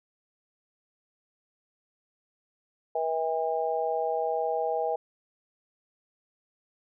harmonic tone, 161.3 Hz, E3, 37 cents flat, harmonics 3 / 4 / 5, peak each -30 / -30 / -30 dBFS, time 2.95-4.96 s, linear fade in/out 5 ms, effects none

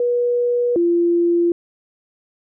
sine tone pair in turn, 484.3 / 343.7 Hz, B4 / F4, -34 / -28 cents, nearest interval tritone, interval 594 cents, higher first, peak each -15 / -13 dBFS, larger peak second, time 0-0.76 / 0.76-1.52 s, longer neither, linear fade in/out 2 ms, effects none

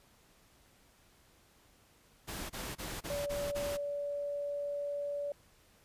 pink noise bursts, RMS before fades -41 dBFS, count 6, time 2.27-3.775 s, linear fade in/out 20 ms, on 230 ms, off 25 ms
sine tone, 575 Hz, D5, 37 cents flat, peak -34 dBFS, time 3.1-5.32 s, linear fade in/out 2 ms
effects pink hiss -65 dBFS RMS until 5.84 s + resampled to 32000 Hz

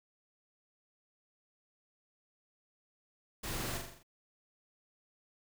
pink noise with echo, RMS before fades -40 dBFS, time 3.43-3.78 s, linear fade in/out 10 ms, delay 42 ms, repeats 6, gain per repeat -4 dB, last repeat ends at 4.032 s, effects none

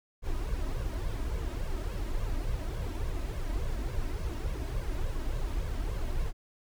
brown noise with flanger, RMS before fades -32 dBFS, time 0.22-6.33 s, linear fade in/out 50 ms, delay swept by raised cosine 1.8 to 3.2 ms, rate 3.5 Hz, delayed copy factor +0.7, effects none

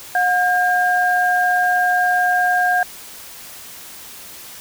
sine tone pair together, 722.7 / 1608 Hz, F#5 / G6, -41 / +44 cents, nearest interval octave + major second, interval 1385 cents, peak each -16 / -17 dBFS, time 0.15-2.83 s, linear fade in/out 2 ms, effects white hiss -37 dBFS RMS until 4.6 s

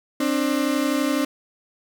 35% pulse tone pair together, 266.3 / 298.2 Hz, C4 / D4, +31 / +27 cents, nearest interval major second, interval 196 cents, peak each -21 dBFS, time 0.2-1.25 s, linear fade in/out 5 ms, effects none

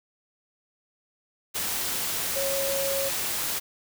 sine tone in noise, 549 Hz, C#5, 17 cents flat, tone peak -27 dBFS, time 2.35-3.1 s, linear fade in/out 20 ms, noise white, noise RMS -29 dBFS, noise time 1.54-3.6 s, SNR -1 dB, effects none

